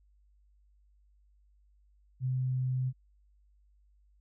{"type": "tone", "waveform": "sine", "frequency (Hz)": 128.7, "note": "C3", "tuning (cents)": -28, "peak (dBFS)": -28, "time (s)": [2.2, 2.93], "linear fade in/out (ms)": 50, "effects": ["added 50 Hz sine -62 dBFS peak until 4.2 s"]}